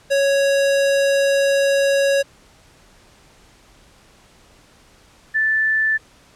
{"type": "tone pair in turn", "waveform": ["square", "sine"], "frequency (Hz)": [554.4, 1759.1], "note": ["C#5", "A6"], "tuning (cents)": [0, -1], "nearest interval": "octave + minor sixth", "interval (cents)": 1999, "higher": "second", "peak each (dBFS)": -15, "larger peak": "neither", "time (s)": [[0.1, 2.23], [5.34, 5.98]], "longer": "first", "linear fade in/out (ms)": 20, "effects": ["pink hiss -51 dBFS RMS until 6.35 s", "low-pass 9000 Hz 12 dB/octave"]}